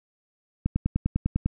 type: click train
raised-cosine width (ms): 5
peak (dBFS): -11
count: 9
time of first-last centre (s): 0.66-1.46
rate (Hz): 10
effects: none